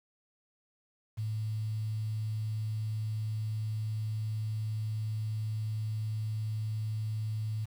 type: tone with quantisation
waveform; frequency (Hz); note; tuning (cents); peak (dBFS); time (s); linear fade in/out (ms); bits
sine; 108.6; A2; -22; -31; 1.17-7.66; 20; 9
effects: none